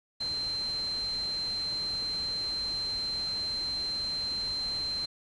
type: tone in noise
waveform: sine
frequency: 4122 Hz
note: C8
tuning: 27 cents flat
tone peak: -30 dBFS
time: 0.2-5.06 s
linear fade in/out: 10 ms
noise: pink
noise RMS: -45 dBFS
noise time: 0.2-5.06 s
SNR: +12 dB
effects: resampled to 22050 Hz